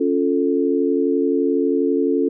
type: chord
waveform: sine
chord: Db augmented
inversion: none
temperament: equal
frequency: 277.2 / 349.2 / 440 Hz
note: Db4 / F4 / A4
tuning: 0 / 0 / 0 cents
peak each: -19 / -21 / -20 dBFS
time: 0-2.29 s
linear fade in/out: 10 ms
effects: none